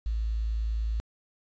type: tone with quantisation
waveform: sine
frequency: 55 Hz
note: A1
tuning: in tune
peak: -26 dBFS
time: 0.06-1 s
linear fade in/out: 0 ms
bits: 9
effects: resampled to 16000 Hz